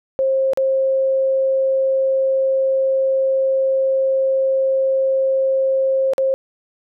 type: tone with dropouts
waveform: sine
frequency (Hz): 533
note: C5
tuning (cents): +32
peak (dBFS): -14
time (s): 0.19-6.34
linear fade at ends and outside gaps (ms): 0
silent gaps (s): 0.534-0.574 / 6.135-6.181
effects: none